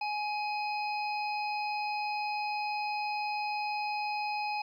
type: harmonic tone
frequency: 837 Hz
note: G#5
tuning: 13 cents sharp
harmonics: 1 / 3 / 5 / 6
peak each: -32 / -37 / -48 / -44 dBFS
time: 0.01-4.62 s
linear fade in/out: 5 ms
effects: 11-bit